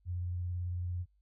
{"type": "tone with vibrato", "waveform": "sine", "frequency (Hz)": 88.8, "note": "F2", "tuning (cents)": 29, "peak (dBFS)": -33, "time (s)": [0.05, 1.06], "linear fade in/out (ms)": 50, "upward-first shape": "sine", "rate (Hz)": 18, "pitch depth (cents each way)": 24, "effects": ["added 50 Hz sine -67 dBFS peak until 1.21 s"]}